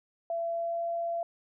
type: tone with pitch glide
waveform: sine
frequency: 673 to 678.9 Hz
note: E5 to F5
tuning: +36 to -49 cents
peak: -29 dBFS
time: 0.3-1.23 s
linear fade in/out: 2 ms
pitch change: +15 cents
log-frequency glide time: 0.44-0.85 s
effects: none